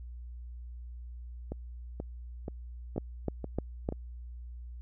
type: two click trains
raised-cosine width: 2 ms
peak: -23 / -17 dBFS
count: 6 / 4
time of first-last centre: 1.52-3.924 / 2.98-3.889 s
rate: 2.08 / 3.3 Hz
effects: added 60 Hz sine -41 dBFS peak until 4.81 s